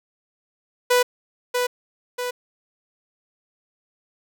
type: tone with echo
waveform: sawtooth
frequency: 493.9 Hz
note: B4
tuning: in tune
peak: -11 dBFS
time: 0.9-1.03 s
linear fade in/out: 10 ms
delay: 640 ms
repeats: 2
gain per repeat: -5 dB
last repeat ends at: 2.31 s
effects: none